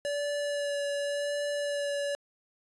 square tone with vibrato, 575 Hz, D5, 37 cents flat, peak -30 dBFS, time 0.05-2.15 s, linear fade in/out 0 ms, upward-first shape sine, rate 0.89 Hz, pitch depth 14 cents each way, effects resampled to 24000 Hz

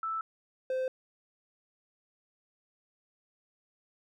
sine / triangle tone pair in turn, 1319 / 518 Hz, E6 / C5, +1 / -17 cents, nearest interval octave + major third, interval 1618 cents, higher first, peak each -31 / -27 dBFS, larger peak second, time 0.03-0.21 / 0.7-0.88 s, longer neither, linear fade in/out 2 ms, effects none

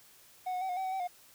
triangle tone with pitch steps, 738 / 729 / 760 / 721 / 763 / 751 / 767 / 715 Hz, F#5 / F#5 / F#5 / F#5 / G5 / F#5 / G5 / F5, -5 / -26 / +46 / -45 / -47 / +26 / -38 / +41 cents, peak -30 dBFS, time 0.46-1.076 s, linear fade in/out 10 ms, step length 77 ms, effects white hiss -59 dBFS RMS until 1.34 s

